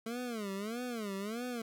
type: tone with vibrato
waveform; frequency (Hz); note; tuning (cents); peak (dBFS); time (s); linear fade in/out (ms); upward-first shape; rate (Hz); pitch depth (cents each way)
25% pulse; 220; A3; 0; -33; 0.06-1.62; 5; sine; 1.6; 220
effects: none